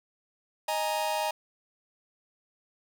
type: chord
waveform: 45% pulse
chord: D# suspended fourth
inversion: none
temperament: just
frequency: 622.3 / 829.7 / 933.4 Hz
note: D#5 / G#5 / A#5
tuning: 0 / -2 / +2 cents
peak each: -32 dBFS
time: 0.68-1.31 s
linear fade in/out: 5 ms
effects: none